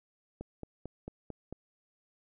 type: click train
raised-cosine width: 2 ms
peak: -27 dBFS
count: 6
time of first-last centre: 0.41-1.526 s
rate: 4.48 Hz
effects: none